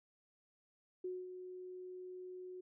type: tone with ADSR envelope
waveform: sine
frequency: 366.2 Hz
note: F#4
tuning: 18 cents flat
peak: -38 dBFS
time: 1.04-2.61 s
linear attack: 6 ms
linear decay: 220 ms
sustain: -8 dB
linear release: 9 ms
effects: none